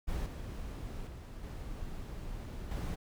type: noise with level steps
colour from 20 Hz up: brown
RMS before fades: -35 / -41 / -45 / -42 / -36 dBFS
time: 0.07-2.96 s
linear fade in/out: 20 ms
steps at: 0.26 / 1.07 / 1.43 / 2.71 s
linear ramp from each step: 2 ms
effects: none